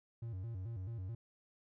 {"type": "tone with vibrato", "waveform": "triangle", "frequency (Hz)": 103.83, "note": "G#2", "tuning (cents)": 0, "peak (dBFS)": -38, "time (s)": [0.22, 1.15], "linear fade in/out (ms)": 5, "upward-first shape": "square", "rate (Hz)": 4.6, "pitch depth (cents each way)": 190, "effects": []}